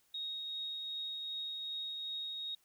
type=tone with tremolo; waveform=sine; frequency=3752 Hz; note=A#7; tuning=11 cents sharp; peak=-37 dBFS; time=0.14-2.55 s; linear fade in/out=5 ms; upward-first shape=triangle; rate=2.6 Hz; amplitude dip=25%; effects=white hiss -72 dBFS RMS until 2.64 s